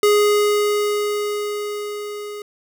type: tone with level ramp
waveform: square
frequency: 415.3 Hz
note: G#4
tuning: in tune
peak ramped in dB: -12 to -30 dBFS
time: 0.03-2.42 s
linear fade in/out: 2 ms
effects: none